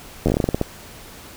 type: slowing click train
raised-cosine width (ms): 2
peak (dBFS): -5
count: 12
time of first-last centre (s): 0.26-0.614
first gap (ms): 11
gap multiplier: 1.2
effects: pink hiss -41 dBFS RMS until 1.36 s